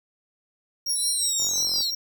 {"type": "tone with tremolo", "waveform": "square", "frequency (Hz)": 5588, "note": "F8", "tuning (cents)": 0, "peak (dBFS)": -25, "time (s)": [0.86, 1.95], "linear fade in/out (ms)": 5, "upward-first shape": "sine", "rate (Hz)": 5.7, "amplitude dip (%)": 75}
{"type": "linear sweep", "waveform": "sine", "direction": "down", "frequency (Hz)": [10548, 3951], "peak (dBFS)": -24, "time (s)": [0.89, 1.91], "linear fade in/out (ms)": 10}
{"type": "tone with vibrato", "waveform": "sawtooth", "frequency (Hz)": 3900, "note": "B7", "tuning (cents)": -23, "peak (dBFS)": -27, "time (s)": [0.95, 1.91], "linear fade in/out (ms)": 50, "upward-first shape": "sine", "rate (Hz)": 1.7, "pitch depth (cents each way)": 81}
{"type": "click train", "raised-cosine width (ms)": 1, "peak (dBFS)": -28, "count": 19, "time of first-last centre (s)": [1.4, 1.806], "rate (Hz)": 44.3}
{"effects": []}